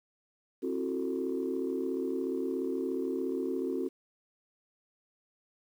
sine chord, F# half-diminished seventh, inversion second, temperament just, 266.4 / 333 / 370 / 444 Hz, C4 / E4 / F#4 / A4, +31 / +18 / 0 / +16 cents, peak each -34 / -38 / -33 / -37 dBFS, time 0.62-3.89 s, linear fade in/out 20 ms, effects tanh soft clip ceiling -22 dBFS + 10-bit

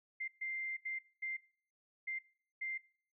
sine tone bursts at uneven times, 2093 Hz, C7, in tune, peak -37 dBFS, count 6, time 0.2-0.28 / 0.41-0.77 / 0.85-0.99 / 1.22-1.37 / 2.07-2.19 / 2.61-2.78 s, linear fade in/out 10 ms, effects noise-tail reverb RT60 0.5 s tail -23 dB re dry

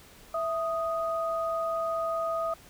sine tone pair together, 659.5 / 1245 Hz, E5 / D#6, +1 / +1 cents, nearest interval major seventh, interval 1100 cents, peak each -29 / -31 dBFS, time 0.34-2.54 s, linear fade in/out 5 ms, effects pink hiss -53 dBFS RMS until 2.69 s

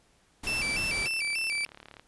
pink noise, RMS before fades -37 dBFS, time 0.43-1.08 s, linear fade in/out 10 ms
35% pulse tone with vibrato, 2489 Hz, D#7, in tune, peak -26 dBFS, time 0.47-1.65 s, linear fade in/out 0 ms, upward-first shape square, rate 3.4 Hz, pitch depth 120 cents each way
click train, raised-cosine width 0.3 ms, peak -30 dBFS, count 42, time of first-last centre 0.86-1.996 s, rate 36.1 Hz
effects pink hiss -65 dBFS RMS until 2.07 s + resampled to 24000 Hz

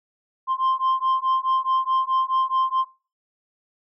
sine beating tone pair, 1046.5 / 1051.2 Hz, C6 / C6, 0 / +8 cents, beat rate 4.7 Hz, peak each -20 / -20 dBFS, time 0.47-2.85 s, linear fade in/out 50 ms, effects noise-tail reverb RT60 0.4 s tail -24 dB re dry + tanh soft clip ceiling -16 dBFS

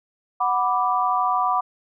sine chord, B minor, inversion second, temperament equal, 740 / 987.8 / 1174.7 Hz, F#5 / B5 / D6, 0 / 0 / 0 cents, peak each -23 / -23 / -22 dBFS, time 0.4-1.61 s, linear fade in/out 10 ms, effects none

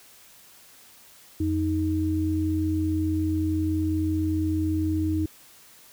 sine tone pair together, 87.92 / 313.3 Hz, F2 / D#4, +12 / +12 cents, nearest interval octave + minor seventh, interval 2200 cents, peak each -26 / -24 dBFS, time 1.4-5.26 s, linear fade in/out 5 ms, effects white hiss -52 dBFS RMS until 5.92 s

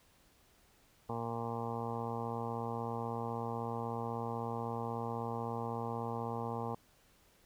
harmonic tone, 116.2 Hz, A#2, 5 cents flat, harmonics 1 / 2 / 3 / 4 / 5 / 6 / 7 / 8 / 9 / 10, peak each -42 / -43 / -50 / -42 / -50 / -48 / -43 / -47 / -46 / -52 dBFS, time 1.09-6.75 s, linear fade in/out 5 ms, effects pink hiss -67 dBFS RMS until 7.45 s

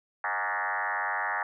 sine tone with frequency modulation, 1318.5 Hz, E6, in tune, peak -27 dBFS, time 0.24-1.43 s, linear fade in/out 2 ms, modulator 97.4 Hz, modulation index 6.1, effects none

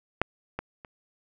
clicks, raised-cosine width 0.5 ms, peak -7 / -16 / -28 dBFS, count 3, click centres 0.216 / 0.59 / 0.848 s, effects none

